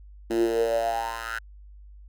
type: tone with high-pass filter sweep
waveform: 10% pulse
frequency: 114.5 Hz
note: A#2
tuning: 31 cents flat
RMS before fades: -26 dBFS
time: 0.3-1.39 s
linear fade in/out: 10 ms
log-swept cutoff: 290 to 1500 Hz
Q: 9
effects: added 50 Hz sine -44 dBFS peak until 2.08 s